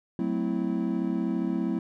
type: chord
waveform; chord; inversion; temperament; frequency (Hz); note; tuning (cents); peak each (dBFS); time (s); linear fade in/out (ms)
triangle; F# half-diminished seventh; none; equal with one note detuned; 185 / 220 / 257.3 / 329.6; F#3 / A3 / C4 / E4; 0 / 0 / -29 / 0; -29; 0.19-1.79; 2
effects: none